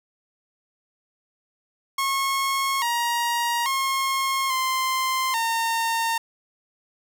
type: tone with pitch steps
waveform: sawtooth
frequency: 1089 / 945 / 1077 / 1044 / 914 Hz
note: C#6 / A#5 / C6 / C6 / A#5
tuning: -31 / +23 / +50 / -4 / -34 cents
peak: -18 dBFS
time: 1.98-6.18 s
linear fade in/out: 5 ms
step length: 840 ms
effects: none